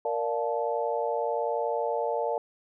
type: chord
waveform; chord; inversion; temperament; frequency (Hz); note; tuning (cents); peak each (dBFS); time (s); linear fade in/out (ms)
sine; Bb major seventh; none; equal with one note detuned; 466.2 / 587.3 / 698.5 / 870.9; Bb4 / D5 / F5 / A5; 0 / 0 / 0 / -18; -30 / -31 / -33 / -32; 0.05-2.38; 2
effects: none